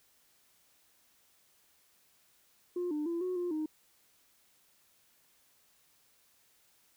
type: tone with pitch steps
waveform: sine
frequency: 354.9 / 299.8 / 338.9 / 365.7 / 353.2 / 309.9 Hz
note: F4 / D4 / E4 / F#4 / F4 / D#4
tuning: +28 / +36 / +48 / -20 / +20 / -7 cents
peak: -30 dBFS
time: 2.76-3.66 s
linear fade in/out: 5 ms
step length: 150 ms
effects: tanh soft clip ceiling -29 dBFS + white hiss -68 dBFS RMS until 6.96 s